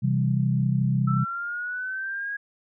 sine chord, C major, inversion none, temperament equal, 130.81 / 164.81 / 196 Hz, C3 / E3 / G3, 0 / 0 / 0 cents, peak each -22 / -27 / -26 dBFS, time 0.02-1.25 s, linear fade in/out 20 ms
sine exponential sweep, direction up, 1314 to 1656 Hz, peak -28 dBFS, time 1.07-2.37 s, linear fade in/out 10 ms
effects none

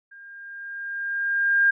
sine tone with level ramp, 1607 Hz, G6, 43 cents sharp, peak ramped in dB -43 to -14 dBFS, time 0.11-1.71 s, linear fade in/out 10 ms, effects none

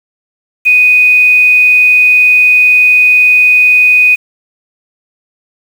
sine tone with quantisation, 2489 Hz, D#7, in tune, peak -3 dBFS, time 0.65-4.16 s, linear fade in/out 20 ms, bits 5, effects none

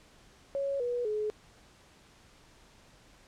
sine tone with pitch steps, 554.4 / 485.4 / 425 Hz, C#5 / B4 / G#4, 0 / -30 / +40 cents, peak -29 dBFS, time 0.55-1.3 s, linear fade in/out 0 ms, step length 250 ms, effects pink hiss -59 dBFS RMS until 3.27 s + low-pass 8000 Hz 12 dB/octave

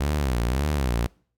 sawtooth tone with vibrato, 66.1 Hz, C2, 18 cents sharp, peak -18 dBFS, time 0-1.07 s, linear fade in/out 10 ms, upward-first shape sine, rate 1.8 Hz, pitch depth 230 cents each way, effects noise-tail reverb RT60 0.5 s tail -25 dB re dry

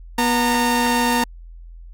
sawtooth tone pair together, 242.9 / 917.1 Hz, B3 / A#5, -29 / -29 cents, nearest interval octave + major seventh, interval 2300 cents, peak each -15 dBFS, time 0.18-1.24 s, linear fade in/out 5 ms, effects added 42 Hz sine -36 dBFS peak until 1.93 s + AAC 64 kbps

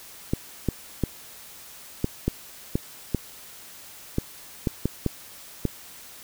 clicks, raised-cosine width 3 ms, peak -9 dBFS, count 12, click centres 0.335 / 0.687 / 1.037 / 2.044 / 2.28 / 2.755 / 3.147 / 4.184 / 4.672 / 4.856 / 5.063 / 5.653 s, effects white hiss -45 dBFS RMS until 6.23 s

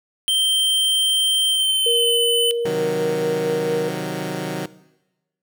square tone with pitch glide, 3136 to 3020 Hz, G7 to F#7, 0 to +35 cents, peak -17 dBFS, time 0.28-2.51 s, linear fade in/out 0 ms, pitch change -65 cents, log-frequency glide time 1.48-2.21 s
sine tone, 471.1 Hz, A#4, 18 cents sharp, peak -19 dBFS, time 1.86-3.89 s, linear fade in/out 5 ms
15% pulse chord, C diminished, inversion none, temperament equal, 130.81 / 155.56 / 185 Hz, C3 / Eb3 / Gb3, 0 / 0 / 0 cents, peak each -26 / -22 / -21 dBFS, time 2.65-4.66 s, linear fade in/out 5 ms
effects noise-tail reverb RT60 1.0 s tail -18 dB re dry

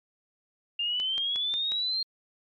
sine exponential sweep, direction up, 2794 to 4231 Hz, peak -26 dBFS, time 0.79-2.03 s, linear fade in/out 5 ms
click train, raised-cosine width 0.2 ms, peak -22 dBFS, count 5, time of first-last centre 1-1.719 s, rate 5.56 Hz
effects MP3 64 kbps

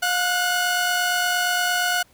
sawtooth tone pair together, 713.2 / 1475 Hz, F5 / F#6, +36 / -6 cents, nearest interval octave + minor second, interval 1258 cents, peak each -20 / -18 dBFS, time 0.02-2.03 s, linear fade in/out 10 ms, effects pink hiss -57 dBFS RMS until 2.13 s

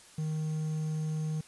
triangle tone with quantisation, 155.8 Hz, D#3, 3 cents sharp, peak -28 dBFS, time 0.18-1.41 s, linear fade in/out 5 ms, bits 9, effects white hiss -55 dBFS RMS until 1.47 s + resampled to 24000 Hz

